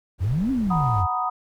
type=noise; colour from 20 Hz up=brown; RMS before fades=-35 dBFS; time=0.18-1.05 s; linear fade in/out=50 ms
type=exponential two-way sweep; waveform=sine; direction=up then down; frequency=81.5 to 277.2 to 84.1 Hz; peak=-20 dBFS; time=0.2-1.07 s; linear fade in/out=20 ms; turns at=0.51 s
type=chord; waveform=sine; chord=B major seventh; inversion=second; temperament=equal; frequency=740 / 932.3 / 987.8 / 1244.5 Hz; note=F#5 / A#5 / B5 / D#6; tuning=0 / 0 / 0 / 0 cents; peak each=-27 / -31 / -30 / -25 dBFS; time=0.7-1.3 s; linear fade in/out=10 ms
effects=none